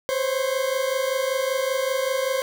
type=tone pair together; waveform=40% pulse; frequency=516 / 541.2 Hz; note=C5 / C#5; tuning=-24 / -42 cents; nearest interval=minor second; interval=82 cents; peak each=-24 dBFS; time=0.09-2.42 s; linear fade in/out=0 ms; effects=none